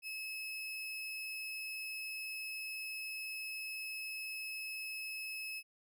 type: tone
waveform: 35% pulse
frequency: 2586 Hz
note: E7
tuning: 34 cents flat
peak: -39 dBFS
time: 0.02-5.63 s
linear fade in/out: 50 ms
effects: none